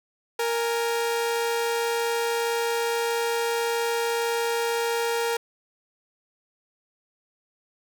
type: tone pair together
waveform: sawtooth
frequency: 466.2 / 830.7 Hz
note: A#4 / G#5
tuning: 0 / 0 cents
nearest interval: minor seventh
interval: 1000 cents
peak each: -20 / -29 dBFS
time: 0.39-5.37 s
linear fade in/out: 5 ms
effects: none